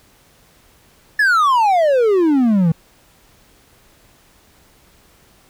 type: exponential sweep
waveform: triangle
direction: down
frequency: 1760 to 156.5 Hz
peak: -9 dBFS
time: 1.19-2.72 s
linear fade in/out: 5 ms
effects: pink hiss -52 dBFS RMS until 5.49 s

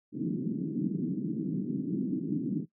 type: band-pass noise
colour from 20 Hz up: white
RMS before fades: -32 dBFS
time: 0.12-2.66 s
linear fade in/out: 50 ms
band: 150 to 320 Hz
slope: 48 dB/octave
effects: noise-tail reverb RT60 0.1 s tail -19 dB re dry

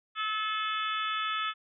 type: harmonic tone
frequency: 432.3 Hz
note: A4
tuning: 31 cents flat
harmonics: 3 / 4 / 5 / 6 / 7 / 8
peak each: -31 / -38 / -42 / -39 / -40 / -38 dBFS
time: 0.15-1.54 s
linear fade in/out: 50 ms
effects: none

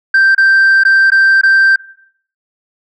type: tone with dropouts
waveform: sine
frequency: 1568 Hz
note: G6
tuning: in tune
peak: -3 dBFS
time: 0.14-1.76 s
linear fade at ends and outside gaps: 5 ms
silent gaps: 0.349-0.379 / 0.836-0.85 / 1.103-1.118 / 1.413-1.433 s
effects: noise-tail reverb RT60 0.6 s tail -19 dB re dry + tanh soft clip ceiling -4 dBFS

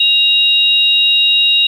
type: tone pair together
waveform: sine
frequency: 2800 / 3803 Hz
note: F7 / A#7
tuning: +4 / +34 cents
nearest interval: perfect fourth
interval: 530 cents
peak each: -11 dBFS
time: 0-1.67 s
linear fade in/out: 5 ms
effects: 7-bit

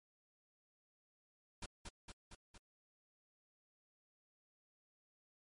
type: noise with echo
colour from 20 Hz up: pink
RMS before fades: -45 dBFS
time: 1.62-1.66 s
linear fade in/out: 5 ms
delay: 230 ms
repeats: 4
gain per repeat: -3 dB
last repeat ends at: 2.58 s
effects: low-pass 11000 Hz 12 dB/octave + MP3 48 kbps

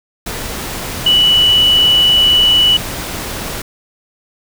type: tone in noise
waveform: sine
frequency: 2956 Hz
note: F#7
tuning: 2 cents flat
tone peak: -7 dBFS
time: 1.06-2.77 s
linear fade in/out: 5 ms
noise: pink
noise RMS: -23 dBFS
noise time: 0.26-3.62 s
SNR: +13 dB
effects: none

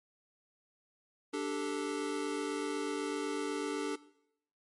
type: chord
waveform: square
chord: D suspended fourth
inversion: none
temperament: equal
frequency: 293.7 / 392 / 440 Hz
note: D4 / G4 / A4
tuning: 0 / 0 / 0 cents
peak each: -37 / -40 / -39 dBFS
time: 1.33-3.96 s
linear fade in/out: 10 ms
effects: noise-tail reverb RT60 0.7 s tail -18 dB re dry + MP3 48 kbps

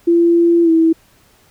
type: tone with pitch glide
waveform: sine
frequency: 340.1 to 325.7 Hz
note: F4 to E4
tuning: -46 to -21 cents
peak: -8 dBFS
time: 0.07-0.93 s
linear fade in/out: 10 ms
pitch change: -75 cents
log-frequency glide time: 0.63-0.7 s
effects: pink hiss -52 dBFS RMS until 1.5 s

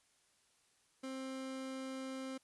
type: tone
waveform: 30% pulse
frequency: 263.9 Hz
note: C4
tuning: 15 cents sharp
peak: -39 dBFS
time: 1.03-2.38 s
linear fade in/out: 10 ms
effects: white hiss -73 dBFS RMS until 2.43 s + resampled to 24000 Hz

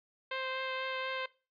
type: tone with vibrato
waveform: 10% pulse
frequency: 523.3 Hz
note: C5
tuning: in tune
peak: -26 dBFS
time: 0.31-1.26 s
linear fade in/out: 5 ms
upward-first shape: triangle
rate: 4.1 Hz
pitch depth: 10 cents each way
effects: noise-tail reverb RT60 0.3 s tail -19 dB re dry + resampled to 11025 Hz

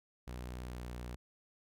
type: tone with pitch glide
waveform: sawtooth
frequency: 61.6 to 60.79 Hz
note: B1 to B1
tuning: -4 to -27 cents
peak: -38 dBFS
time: 0.27-1.16 s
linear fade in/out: 10 ms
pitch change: -23 cents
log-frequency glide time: 0.62-0.81 s
effects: none

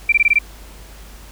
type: tone bursts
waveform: sine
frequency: 2349 Hz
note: D7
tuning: in tune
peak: -9 dBFS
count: 6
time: 0.09-0.388 s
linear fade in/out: 5 ms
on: 33 ms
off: 20 ms
effects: added 50 Hz sine -38 dBFS peak until 1.31 s + pink hiss -43 dBFS RMS until 1.31 s

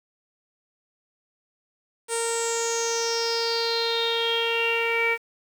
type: tone with low-pass filter sweep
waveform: sawtooth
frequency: 461.6 Hz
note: A#4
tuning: 17 cents flat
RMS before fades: -25 dBFS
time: 2.08-5.18 s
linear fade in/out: 50 ms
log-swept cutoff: 9000 to 2200 Hz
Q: 8.9
effects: 8-bit

